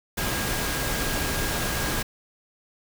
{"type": "tone in noise", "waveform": "sine", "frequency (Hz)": 1628, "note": "G#6", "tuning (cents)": -35, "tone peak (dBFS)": -35, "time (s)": [0.17, 2.03], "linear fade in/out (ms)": 10, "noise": "pink", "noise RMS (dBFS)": -27, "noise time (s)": [0.17, 2.03], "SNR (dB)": -11, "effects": []}